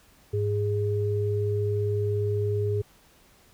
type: tone pair together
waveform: sine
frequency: 103.2 / 412.8 Hz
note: G#2 / G#4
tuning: -10 / -10 cents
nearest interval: 2 octaves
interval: 2400 cents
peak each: -25 / -27 dBFS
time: 0.33-2.82 s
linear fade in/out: 10 ms
effects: pink hiss -58 dBFS RMS until 3.53 s